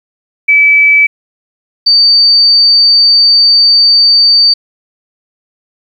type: tone pair in turn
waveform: sine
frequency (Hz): 2300 / 4600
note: D7 / D8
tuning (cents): -37 / -37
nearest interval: octave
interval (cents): 1200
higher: second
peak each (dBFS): -3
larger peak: neither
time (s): 0.48-1.07 / 1.86-4.54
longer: second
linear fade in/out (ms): 10
effects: 7-bit